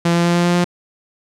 sawtooth tone with pitch steps, 170.4 / 171.49 / 172.58 / 173.68 / 174.79 / 175.9 Hz, F3 / F3 / F3 / F3 / F3 / F3, -42 / -31 / -20 / -9 / +2 / +13 cents, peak -9 dBFS, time 0.05-0.644 s, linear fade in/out 5 ms, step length 99 ms, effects low-pass 8000 Hz 12 dB/octave

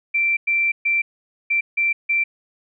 sine tone bursts at uneven times, 2349 Hz, D7, in tune, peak -16 dBFS, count 6, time 0.14-0.37 / 0.47-0.72 / 0.85-1.02 / 1.5-1.61 / 1.77-1.93 / 2.09-2.24 s, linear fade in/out 10 ms, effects none

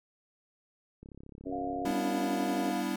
click train, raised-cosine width 3 ms, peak -35 dBFS, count 31, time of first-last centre 1.03-1.907 s, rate 34.2 Hz
harmonic tone, 92.9 Hz, F#2, 7 cents sharp, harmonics 3 / 4 / 5 / 6 / 7, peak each -36 / -42 / -42 / -46 / -46 dBFS, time 1.45-2.72 s, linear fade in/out 20 ms
sine tone, 705 Hz, F5, 16 cents sharp, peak -35 dBFS, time 1.51-2.83 s, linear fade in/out 20 ms
square chord, E minor seventh, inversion first, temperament equal with one note detuned, 196 / 246.9 / 290.1 / 329.6 Hz, G3 / B3 / D4 / E4, 0 / 0 / -21 / 0 cents, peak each -37 dBFS, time 1.85-2.96 s, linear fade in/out 5 ms
effects none

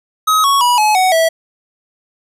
square tone with pitch steps, 1269 / 1111.1 / 972.9 / 851.9 / 745.9 / 653.1 Hz, D#6 / C#6 / B5 / G#5 / F#5 / E5, +34 / +4 / -26 / +44 / +14 / -16 cents, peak -10 dBFS, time 0.27-1.29 s, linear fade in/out 10 ms, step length 170 ms, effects resampled to 32000 Hz + 8-bit

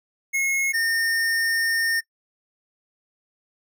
square tone pair in turn, 2169 / 1823.9 Hz, C#7 / A#6, -38 / -38 cents, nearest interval minor third, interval 300 cents, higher first, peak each -21 dBFS, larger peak neither, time 0.33-0.73 / 0.73-2.01 s, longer second, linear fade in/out 20 ms, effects noise-tail reverb RT60 0.1 s tail -22 dB re dry

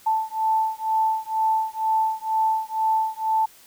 sine beating tone pair, 880 / 882.1 Hz, A5 / A5, 0 / +4 cents, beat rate 2.1 Hz, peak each -23 dBFS, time 0.06-3.46 s, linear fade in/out 10 ms, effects white hiss -51 dBFS RMS until 3.66 s

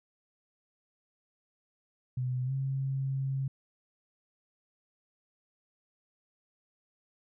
sine tone with pitch glide, 126.6 to 134.91 Hz, B2 to C#3, +43 to -47 cents, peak -29 dBFS, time 2.17-3.48 s, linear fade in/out 5 ms, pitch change +110 cents, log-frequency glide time 2.45-2.52 s, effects none

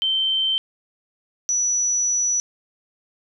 sine tone pair in turn, 3109 / 5910 Hz, G7 / F#8, -15 / -3 cents, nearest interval major seventh, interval 1112 cents, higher second, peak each -18 dBFS, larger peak neither, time 0.02-0.58 / 1.49-2.4 s, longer second, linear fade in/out 0 ms, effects none

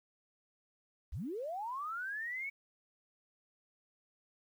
sine linear sweep, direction up, 41.71 to 2253 Hz, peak -37 dBFS, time 1.12-2.5 s, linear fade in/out 10 ms, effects 11-bit

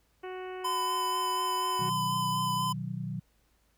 harmonic tone, 370 Hz, F#4, in tune, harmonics 1 / 2 / 3 / 4 / 5 / 6 / 7 / 8, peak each -38 / -44 / -48 / -50 / -52 / -54 / -55 / -56 dBFS, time 0.23-1.9 s, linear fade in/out 10 ms
square tone with vibrato, 1011 Hz, B5, 40 cents sharp, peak -29 dBFS, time 0.64-2.73 s, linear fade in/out 10 ms, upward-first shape sine, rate 4.1 Hz, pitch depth 15 cents each way
sine chord, B major, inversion none, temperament equal, 123.47 / 155.56 / 185 Hz, B2 / D#3 / F#3, 0 / 0 / 0 cents, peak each -37 dBFS, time 1.79-3.2 s, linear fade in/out 10 ms
effects added 54 Hz sine -70 dBFS peak until 3.77 s + pink hiss -71 dBFS RMS until 3.77 s

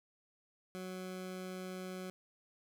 20% pulse tone, 185 Hz, F#3, in tune, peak -37 dBFS, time 0.75-2.1 s, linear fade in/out 0 ms, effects none

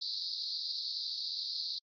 white band-pass noise, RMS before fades -38 dBFS, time 0.01-1.79 s, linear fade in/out 10 ms, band 3900 to 4900 Hz, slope 96 dB/octave, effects AAC 48 kbps

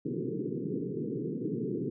white band-pass noise, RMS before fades -34 dBFS, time 0.05-1.9 s, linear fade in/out 5 ms, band 120 to 450 Hz, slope 96 dB/octave, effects none

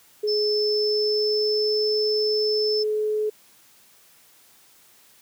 sine tone with pitch glide, 421.6 to 427.2 Hz, G#4 to G#4, +26 to +49 cents, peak -21 dBFS, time 0.23-3.3 s, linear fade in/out 10 ms, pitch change +23 cents, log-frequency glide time 0.5-1.92 s
sine tone, 5274 Hz, E8, in tune, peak -24 dBFS, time 0.27-2.84 s, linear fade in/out 20 ms
effects white hiss -55 dBFS RMS until 5.21 s + high-pass 80 Hz 12 dB/octave

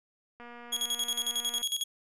click train, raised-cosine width 0.5 ms, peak -33 dBFS, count 292, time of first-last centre 0.4-1.618 s, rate 239 Hz
sawtooth tone with tremolo, 3322 Hz, G#7, in tune, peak -24 dBFS, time 0.72-1.84 s, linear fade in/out 10 ms, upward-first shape square, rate 11 Hz, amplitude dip 75%
effects resampled to 32000 Hz

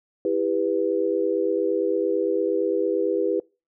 sine chord, E minor, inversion none, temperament equal with one note detuned, 329.6 / 398.4 / 493.9 Hz, E4 / G4 / B4, 0 / +28 / 0 cents, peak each -26 / -24 / -24 dBFS, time 0.25-3.4 s, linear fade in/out 2 ms, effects noise-tail reverb RT60 0.3 s tail -25 dB re dry

